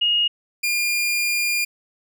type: tone pair in turn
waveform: sine / sawtooth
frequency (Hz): 2866 / 2410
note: F7 / D7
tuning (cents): +44 / +44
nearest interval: minor third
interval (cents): 300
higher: first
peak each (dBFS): -16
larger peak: neither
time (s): 0.01-0.28 / 0.63-1.65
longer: second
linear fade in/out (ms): 10
effects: none